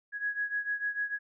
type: beating tone pair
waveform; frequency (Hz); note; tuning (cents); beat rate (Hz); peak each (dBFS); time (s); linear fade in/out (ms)
sine; 1664 / 1670.7; G#6 / G#6; +3 / +10; 6.7; -32 / -35; 0.12-1.19; 50
effects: none